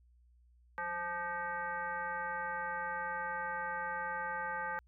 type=tone with frequency modulation; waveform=sine; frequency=1211 Hz; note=D#6; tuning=47 cents flat; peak=-35 dBFS; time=0.78-4.79 s; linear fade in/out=0 ms; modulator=343 Hz; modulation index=1.7; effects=added 60 Hz sine -62 dBFS peak until 4.87 s